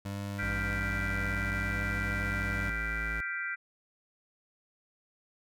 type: tone with vibrato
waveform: 25% pulse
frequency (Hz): 99.4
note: G2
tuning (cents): +25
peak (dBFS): -31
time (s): 0.05-2.7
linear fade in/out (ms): 5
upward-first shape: sine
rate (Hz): 0.63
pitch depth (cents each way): 18
type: chord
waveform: sine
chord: G dominant seventh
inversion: third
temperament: equal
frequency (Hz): 1396.9 / 1568 / 1975.5 / 2349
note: F6 / G6 / B6 / D7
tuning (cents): 0 / 0 / 0 / 0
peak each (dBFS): -38 / -37 / -37 / -41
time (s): 0.38-3.56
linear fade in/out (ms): 20
type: tone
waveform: square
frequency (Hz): 55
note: A1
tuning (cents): 0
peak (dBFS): -36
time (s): 0.42-3.21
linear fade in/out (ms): 5
effects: none